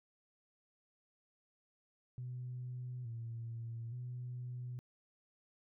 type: tone with pitch steps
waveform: sine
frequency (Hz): 124.8 / 115.5 / 123.7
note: B2 / A#2 / B2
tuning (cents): +19 / -16 / +3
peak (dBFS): -40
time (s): 2.18-4.79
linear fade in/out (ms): 0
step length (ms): 870
effects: tanh soft clip ceiling -36 dBFS